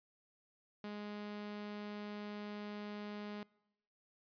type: tone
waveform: sawtooth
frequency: 207.7 Hz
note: G#3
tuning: in tune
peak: -39 dBFS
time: 0.84-3.43 s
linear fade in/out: 2 ms
effects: noise-tail reverb RT60 0.9 s tail -24 dB re dry + resampled to 11025 Hz